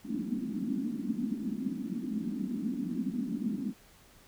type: band-pass noise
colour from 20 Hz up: pink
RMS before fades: -34 dBFS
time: 0.04-3.74 s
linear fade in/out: 50 ms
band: 200 to 280 Hz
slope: 48 dB/octave
effects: pink hiss -59 dBFS RMS until 4.27 s